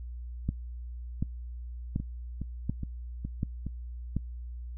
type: two click trains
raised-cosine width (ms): 5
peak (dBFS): -22 / -16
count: 5 / 6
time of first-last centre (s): 2-3.667 / 0.49-4.166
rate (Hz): 2.4 / 1.36
effects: noise-tail reverb RT60 0.1 s tail -23 dB re dry + added 60 Hz sine -37 dBFS peak until 4.77 s